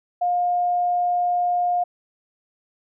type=tone; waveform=sine; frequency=710 Hz; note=F5; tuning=28 cents sharp; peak=-18 dBFS; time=0.21-1.84 s; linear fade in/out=10 ms; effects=none